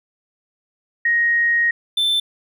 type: tone pair in turn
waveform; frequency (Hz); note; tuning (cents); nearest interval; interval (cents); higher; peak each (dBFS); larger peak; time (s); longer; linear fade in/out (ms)
sine / triangle; 1875 / 3540; A#6 / A7; +10 / +10; major seventh; 1100; second; -14; neither; 1.05-1.71 / 1.97-2.2; first; 5
effects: none